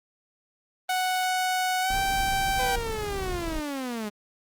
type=tone with pitch glide; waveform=sawtooth; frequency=740 to 777.7 Hz; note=F#5 to G5; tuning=0 to -14 cents; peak=-20 dBFS; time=0.89-2.76 s; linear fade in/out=5 ms; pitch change=+86 cents; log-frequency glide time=1.81-1.96 s
type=noise; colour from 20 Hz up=brown; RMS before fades=-34 dBFS; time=1.9-3.6 s; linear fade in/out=2 ms
type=linear sweep; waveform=sawtooth; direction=down; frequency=511 to 203.3 Hz; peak=-26 dBFS; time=2.58-4.1 s; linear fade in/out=20 ms
effects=Opus 32 kbps